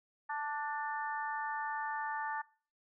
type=harmonic tone with a mistuned harmonic; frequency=293.7 Hz; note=D4; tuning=in tune; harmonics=3 / 4 / 5 / 6; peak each=-37 / -43 / -45 / -42 dBFS; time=0.29-2.42 s; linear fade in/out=10 ms; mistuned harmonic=6; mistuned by=+18 cents; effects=noise-tail reverb RT60 0.4 s tail -22 dB re dry